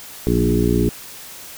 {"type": "harmonic tone with a mistuned harmonic", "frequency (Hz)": 59.1, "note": "A#1", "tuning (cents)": 24, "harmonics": [1, 2, 3, 4, 5, 6, 7], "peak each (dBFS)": [-22, -22, -22, -22, -22, -22, -22], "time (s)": [0.27, 0.89], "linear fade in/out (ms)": 0, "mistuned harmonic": 3, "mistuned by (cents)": 23, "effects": ["white hiss -37 dBFS RMS until 1.57 s"]}